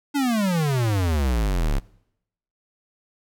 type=exponential sweep; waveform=square; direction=down; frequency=295 to 32.51 Hz; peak=-20 dBFS; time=0.14-1.8 s; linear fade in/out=20 ms; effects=noise-tail reverb RT60 0.8 s tail -23 dB re dry